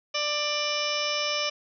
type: harmonic tone with a mistuned harmonic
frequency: 592 Hz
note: D5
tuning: 14 cents sharp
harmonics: 1 / 2 / 3 / 4 / 5 / 6 / 7 / 8 / 9 / 10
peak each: -32 / -34 / -41 / -32 / -32 / -39 / -41 / -41 / -32 / -38 dBFS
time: 0.14-1.5 s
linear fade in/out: 10 ms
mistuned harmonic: 7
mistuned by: -91 cents
effects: none

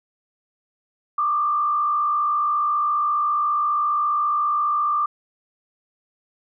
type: tone with frequency modulation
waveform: sine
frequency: 1187 Hz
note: D6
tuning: 18 cents sharp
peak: -18 dBFS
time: 1.18-5.06 s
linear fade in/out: 5 ms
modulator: 54.7 Hz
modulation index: 0.6
effects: none

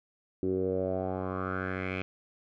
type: tone with low-pass filter sweep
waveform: 10% pulse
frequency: 93.4 Hz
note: F#2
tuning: 17 cents sharp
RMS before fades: -32 dBFS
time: 0.43-2.02 s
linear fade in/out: 0 ms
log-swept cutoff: 340 to 2600 Hz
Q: 4.6
effects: none

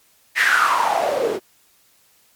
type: noise with band-pass filter sweep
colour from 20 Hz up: white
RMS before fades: -18 dBFS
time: 0.35-1.4 s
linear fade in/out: 50 ms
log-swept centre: 2000 to 370 Hz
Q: 7.7
effects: white hiss -57 dBFS RMS until 2.35 s + MP3 96 kbps

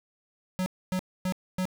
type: tone bursts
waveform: square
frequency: 184.9 Hz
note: F#3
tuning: 1 cent flat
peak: -27 dBFS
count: 4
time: 0.59-1.654 s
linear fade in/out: 0 ms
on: 71 ms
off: 260 ms
effects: 9-bit

